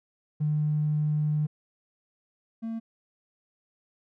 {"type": "tone pair in turn", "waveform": "triangle", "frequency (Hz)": [151, 226.2], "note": ["D3", "A3"], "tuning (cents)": [48, 48], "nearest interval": "perfect fifth", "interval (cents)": 700, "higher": "second", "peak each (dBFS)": [-19, -28], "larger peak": "first", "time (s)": [[0.4, 1.47], [2.62, 2.8]], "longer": "first", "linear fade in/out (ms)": 20, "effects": ["tanh soft clip ceiling -21 dBFS"]}